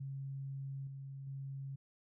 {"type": "tone with level steps", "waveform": "sine", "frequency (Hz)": 136.5, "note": "C#3", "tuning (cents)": -26, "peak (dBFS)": [-40, -44, -41], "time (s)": [0, 1.76], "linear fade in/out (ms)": 10, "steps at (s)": [0.87, 1.27], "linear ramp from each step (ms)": 2, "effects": []}